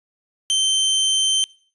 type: tone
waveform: sawtooth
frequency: 3110 Hz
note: G7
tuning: 14 cents flat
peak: -13 dBFS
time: 0.5-1.44 s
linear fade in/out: 0 ms
effects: noise-tail reverb RT60 0.5 s tail -24 dB re dry + resampled to 24000 Hz